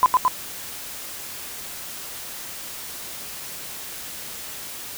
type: tone with echo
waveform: sine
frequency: 1013 Hz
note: B5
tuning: 44 cents sharp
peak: -10 dBFS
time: 0.03-0.06 s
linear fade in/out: 0 ms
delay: 110 ms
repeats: 2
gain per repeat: -2 dB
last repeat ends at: 0.28 s
effects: white hiss -35 dBFS RMS until 4.97 s